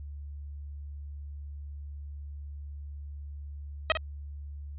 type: tone with echo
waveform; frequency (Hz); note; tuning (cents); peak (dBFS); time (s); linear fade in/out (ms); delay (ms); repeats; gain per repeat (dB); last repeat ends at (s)
10% pulse; 635; D#5; +35; -12; 3.9-3.92; 0; 52; 1; -8; 3.972
effects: added 72 Hz sine -38 dBFS peak until 4.78 s + resampled to 8000 Hz